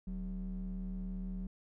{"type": "ring-modulated tone", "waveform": "triangle", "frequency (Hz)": 112.6, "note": "A2", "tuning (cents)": 40, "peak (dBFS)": -31, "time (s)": [0.07, 1.47], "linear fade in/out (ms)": 5, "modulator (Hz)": 73.9, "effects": ["tanh soft clip ceiling -30 dBFS"]}